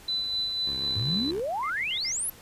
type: tone with tremolo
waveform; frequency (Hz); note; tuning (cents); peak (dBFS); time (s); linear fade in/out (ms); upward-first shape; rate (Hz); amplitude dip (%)
sine; 3999; B7; +21; -25; 0.08-1.31; 5; sine; 4; 35
type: tone with vibrato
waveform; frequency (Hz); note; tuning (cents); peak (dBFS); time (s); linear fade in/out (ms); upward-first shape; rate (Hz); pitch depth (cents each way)
10% pulse; 68; C#2; -33; -31; 0.66-1.41; 5; sine; 6.7; 93
type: exponential sweep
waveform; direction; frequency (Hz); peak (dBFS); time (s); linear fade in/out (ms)
sine; up; 94.7 to 11840; -27; 0.96-2.3; 5
type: tone bursts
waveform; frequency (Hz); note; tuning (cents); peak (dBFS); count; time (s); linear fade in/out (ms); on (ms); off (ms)
sine; 2093; C7; 0; -35; 4; 1.63-2.117; 2; 70; 69
effects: pink hiss -50 dBFS RMS until 2.41 s + resampled to 32000 Hz